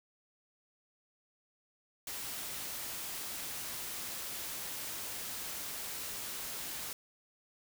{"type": "noise", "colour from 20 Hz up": "white", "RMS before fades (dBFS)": -41, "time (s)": [2.07, 6.93], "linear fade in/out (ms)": 2, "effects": []}